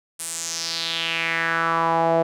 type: tone with band-pass filter sweep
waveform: sawtooth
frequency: 165.5 Hz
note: E3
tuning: 7 cents sharp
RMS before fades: -23 dBFS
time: 0.19-2.23 s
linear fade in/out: 10 ms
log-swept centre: 9600 to 610 Hz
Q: 3.5
effects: none

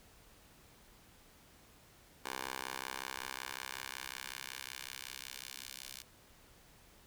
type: tone with high-pass filter sweep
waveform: 10% pulse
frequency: 65.4 Hz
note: C2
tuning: in tune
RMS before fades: -45 dBFS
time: 2.24-6.03 s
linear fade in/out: 20 ms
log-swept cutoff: 720 to 3700 Hz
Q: 0.79
effects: pink hiss -62 dBFS RMS until 7.06 s

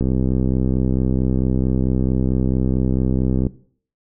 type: click train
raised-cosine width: 3 ms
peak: -7 dBFS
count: 224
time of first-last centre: 0.01-3.467 s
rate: 64.5 Hz
effects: noise-tail reverb RT60 0.5 s tail -17 dB re dry

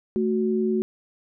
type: tone pair together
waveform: sine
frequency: 220 / 370 Hz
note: A3 / F#4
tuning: 0 / 0 cents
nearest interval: major sixth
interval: 900 cents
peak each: -23 dBFS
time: 0.16-0.82 s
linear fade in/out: 0 ms
effects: none

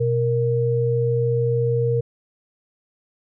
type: tone pair together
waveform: sine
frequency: 123.47 / 466.8 Hz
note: B2 / A#4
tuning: 0 / +2 cents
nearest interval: octave + major seventh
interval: 2302 cents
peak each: -20 dBFS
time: 0-2.01 s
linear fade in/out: 10 ms
effects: none

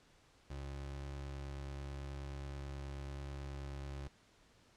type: tone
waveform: 30% pulse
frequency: 69.3 Hz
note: C#2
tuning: in tune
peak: -40 dBFS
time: 0.5-4.08 s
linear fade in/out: 5 ms
effects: pink hiss -67 dBFS RMS until 4.76 s + low-pass 7000 Hz 12 dB/octave

